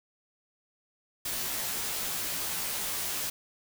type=noise with comb filter; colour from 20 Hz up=white; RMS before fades=-33 dBFS; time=1.25-3.3 s; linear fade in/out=5 ms; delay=15 ms; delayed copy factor=-0.85; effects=none